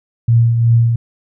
sine tone with tremolo, 116.54 Hz, A#2, in tune, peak -6 dBFS, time 0.28-0.96 s, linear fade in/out 5 ms, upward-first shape triangle, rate 2.7 Hz, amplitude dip 50%, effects none

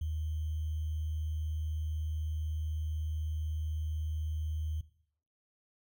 sine tone with sample-and-hold, 78 Hz, D#2, 5 cents sharp, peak -32 dBFS, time 0.01-4.81 s, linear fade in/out 5 ms, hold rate 3150 Hz, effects noise-tail reverb RT60 0.6 s tail -17 dB re dry

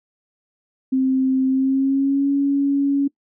sine tone with pitch glide, 262.5 to 279.7 Hz, C4 to C#4, +6 to +16 cents, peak -15 dBFS, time 0.92-3.08 s, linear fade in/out 10 ms, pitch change +110 cents, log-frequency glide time 1.47-2.3 s, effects noise-tail reverb RT60 0.1 s tail -22 dB re dry

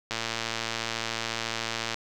click train, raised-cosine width 0.2 ms, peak -12 dBFS, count 210, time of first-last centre 0.11-1.943 s, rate 114 Hz, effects none

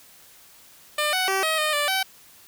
10% pulse tone with pitch steps, 599 / 745 / 385.2 / 634 / 613 / 586 / 765 Hz, D5 / F#5 / G4 / D#5 / D#5 / D5 / G5, +34 / +12 / -30 / +32 / -26 / -4 / -42 cents, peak -13 dBFS, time 0.98-2.03 s, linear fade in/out 5 ms, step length 150 ms, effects white hiss -51 dBFS RMS until 2.47 s

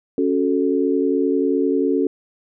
sine chord, F# minor, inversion second, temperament equal, 277.2 / 370 / 440 Hz, C#4 / F#4 / A4, 0 / 0 / 0 cents, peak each -19 / -21 / -21 dBFS, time 0.18-2.07 s, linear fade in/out 2 ms, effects none

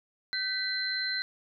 sine tone cluster, 1537 / 1979 / 4099 Hz, G6 / B6 / C8, -35 / +3 / -36 cents, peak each -34 / -36 / -31 dBFS, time 0.33-1.22 s, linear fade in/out 0 ms, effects none

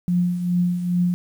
sine tone with tremolo, 177.2 Hz, F3, 25 cents sharp, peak -15 dBFS, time 0.08-1.14 s, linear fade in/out 0 ms, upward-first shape triangle, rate 2.4 Hz, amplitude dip 65%, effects 8-bit

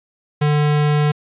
square tone, 148.6 Hz, D3, 21 cents sharp, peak -14 dBFS, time 0.41-1.12 s, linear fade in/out 10 ms, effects resampled to 8000 Hz + 8-bit

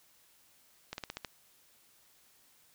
slowing click train, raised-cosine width 0.2 ms, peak -21 dBFS, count 6, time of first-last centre 0.93-1.248 s, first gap 51 ms, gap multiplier 1.11, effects white hiss -65 dBFS RMS until 2.74 s

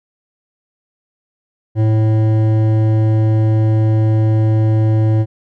triangle tone with hard clipping, 109.5 Hz, A2, 8 cents flat, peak -12 dBFS, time 1.75-5.26 s, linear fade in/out 50 ms, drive 15 dB, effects none

